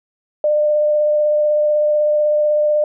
sine tone with vibrato, 600 Hz, D5, 37 cents sharp, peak -12 dBFS, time 0.44-2.84 s, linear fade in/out 2 ms, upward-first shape sine, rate 16 Hz, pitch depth 11 cents each way, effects none

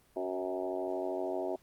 harmonic tone with a mistuned harmonic, 92.9 Hz, F#2, 7 cents sharp, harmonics 3 / 4 / 5 / 6 / 7 / 8 / 9 / 10, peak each -42 / -36 / -44 / -43 / -37 / -45 / -46 / -51 dBFS, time 0.16-1.56 s, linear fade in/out 5 ms, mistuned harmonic 7, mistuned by -18 cents, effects pink hiss -66 dBFS RMS until 1.62 s + Opus 32 kbps

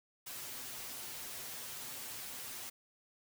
white noise with comb filter, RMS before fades -45 dBFS, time 0.26-2.7 s, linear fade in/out 10 ms, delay 7.9 ms, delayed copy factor +0.7, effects none

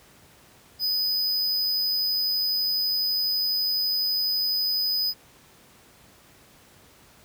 square tone, 4996 Hz, D#8, 6 cents sharp, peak -23 dBFS, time 0.79-5.14 s, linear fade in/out 50 ms, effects pink hiss -54 dBFS RMS until 7.24 s + high-pass 60 Hz 12 dB/octave

